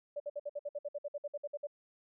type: tone bursts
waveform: sine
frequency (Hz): 581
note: D5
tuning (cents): -19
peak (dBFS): -35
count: 16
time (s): 0.16-1.671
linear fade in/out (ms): 10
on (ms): 41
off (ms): 57
effects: none